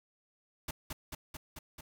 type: noise with echo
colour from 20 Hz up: pink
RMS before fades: -38 dBFS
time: 0.68-0.71 s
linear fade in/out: 5 ms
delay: 220 ms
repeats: 5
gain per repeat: -2 dB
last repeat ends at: 1.81 s
effects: none